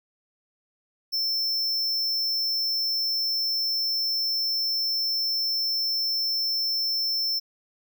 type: tone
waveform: square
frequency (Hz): 5340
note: E8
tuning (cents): +22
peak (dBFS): -24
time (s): 1.12-7.4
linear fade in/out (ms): 20
effects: none